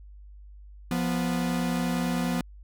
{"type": "tone pair together", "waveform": "45% pulse", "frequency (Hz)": [174.61, 245.4], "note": ["F3", "B3"], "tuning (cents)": [0, -11], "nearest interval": "tritone", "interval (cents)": 589, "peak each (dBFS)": -28, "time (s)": [0.91, 2.41], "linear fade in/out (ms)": 2, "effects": ["added 50 Hz sine -44 dBFS peak until 2.63 s"]}